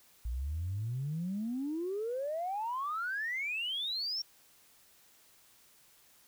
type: exponential sweep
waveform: sine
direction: up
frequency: 55.8 to 5590 Hz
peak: -32 dBFS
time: 0.25-4.22 s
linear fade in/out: 5 ms
effects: tanh soft clip ceiling -28 dBFS + white hiss -63 dBFS RMS until 6.27 s